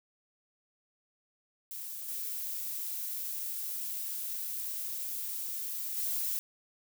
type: noise with level steps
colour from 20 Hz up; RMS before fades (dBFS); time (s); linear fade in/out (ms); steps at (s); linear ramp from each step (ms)
violet; -41 / -37 / -33; 1.71-6.39; 0; 2.08 / 5.97; 2
effects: none